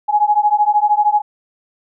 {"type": "beating tone pair", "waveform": "sine", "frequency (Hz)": [830.6, 843.6], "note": ["G#5", "G#5"], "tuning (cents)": [0, 27], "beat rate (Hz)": 13, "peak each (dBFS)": -14, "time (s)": [0.08, 1.22], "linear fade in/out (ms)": 20, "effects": []}